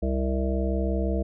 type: harmonic tone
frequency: 65.7 Hz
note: C2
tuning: 8 cents sharp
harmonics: 1 / 3 / 5 / 7 / 9 / 10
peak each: -25 / -30 / -32 / -33 / -35 / -35 dBFS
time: 0.02-1.23 s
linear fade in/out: 10 ms
effects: none